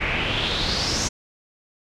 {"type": "noise with low-pass filter sweep", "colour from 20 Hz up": "pink", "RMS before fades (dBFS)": -24, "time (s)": [0, 1.09], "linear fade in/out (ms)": 20, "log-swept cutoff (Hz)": [2200, 6400], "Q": 4.6, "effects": []}